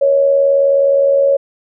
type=tone with amplitude modulation; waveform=sine; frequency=554.4 Hz; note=C#5; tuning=in tune; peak=-6 dBFS; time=0.01-1.37 s; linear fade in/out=10 ms; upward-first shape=sine; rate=79.3 Hz; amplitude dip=50%; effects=none